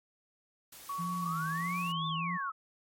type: noise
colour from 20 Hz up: white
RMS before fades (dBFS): -50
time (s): 0.72-1.92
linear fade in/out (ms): 5
type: tone with pitch glide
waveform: sine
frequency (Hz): 1123 to 1103.7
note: C#6 to C#6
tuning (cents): +22 to -8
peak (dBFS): -34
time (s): 0.89-2.5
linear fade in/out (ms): 5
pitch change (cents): -30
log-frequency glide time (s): 1.77-1.94
type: tone with vibrato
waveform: sine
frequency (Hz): 168.2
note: E3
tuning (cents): +35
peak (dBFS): -35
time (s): 0.98-2.38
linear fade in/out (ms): 20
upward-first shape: sine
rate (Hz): 1.6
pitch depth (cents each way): 86
type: exponential two-way sweep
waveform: sine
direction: up then down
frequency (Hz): 1087 to 3598 to 1259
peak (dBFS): -37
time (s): 1.21-2.52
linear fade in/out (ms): 10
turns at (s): 2.07
effects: MP3 64 kbps